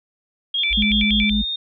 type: tone with vibrato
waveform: sine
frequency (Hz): 2763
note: F7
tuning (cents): -19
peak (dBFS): -19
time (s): 0.54-1.3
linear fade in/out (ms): 5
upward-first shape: square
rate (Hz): 5.3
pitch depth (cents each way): 290
type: tone with pitch glide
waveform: sine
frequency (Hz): 3500 to 3674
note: A7 to A#7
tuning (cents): -10 to -26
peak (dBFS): -22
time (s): 0.58-1.56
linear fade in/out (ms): 5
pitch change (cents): +84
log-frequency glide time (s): 1.22-1.44
type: tone bursts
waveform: sine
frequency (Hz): 53.2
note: G#1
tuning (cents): +42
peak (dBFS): -23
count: 4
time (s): 0.7-1.447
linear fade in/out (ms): 20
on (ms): 150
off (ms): 49
type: tone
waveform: sine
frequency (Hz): 210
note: G#3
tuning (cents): +19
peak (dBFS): -18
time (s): 0.77-1.42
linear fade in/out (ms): 10
effects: none